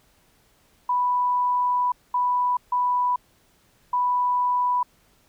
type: tone bursts at uneven times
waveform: sine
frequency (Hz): 987.8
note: B5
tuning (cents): 0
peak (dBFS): -19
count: 4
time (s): 0.89-1.92 / 2.14-2.57 / 2.72-3.16 / 3.93-4.83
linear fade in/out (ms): 5
effects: pink hiss -61 dBFS RMS until 5.28 s